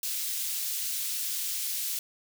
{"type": "high-pass noise", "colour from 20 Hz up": "white", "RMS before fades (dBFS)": -32, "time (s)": [0.03, 1.99], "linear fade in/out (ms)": 2, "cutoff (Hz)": 3300, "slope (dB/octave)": 12, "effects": []}